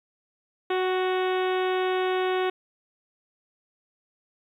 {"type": "harmonic tone with a mistuned harmonic", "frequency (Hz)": 370, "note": "F#4", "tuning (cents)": 0, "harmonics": [1, 2, 3, 4, 5, 6, 7, 8, 9, 10], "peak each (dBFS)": [-24, -30, -34, -36, -38, -40, -41, -42, -43, -44], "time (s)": [0.7, 2.5], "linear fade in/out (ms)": 5, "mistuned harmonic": 2, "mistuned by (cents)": 15, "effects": ["10-bit"]}